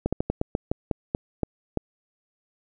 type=slowing click train; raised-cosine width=2 ms; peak=-10 dBFS; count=11; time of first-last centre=0.06-1.773 s; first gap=66 ms; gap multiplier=1.2; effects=none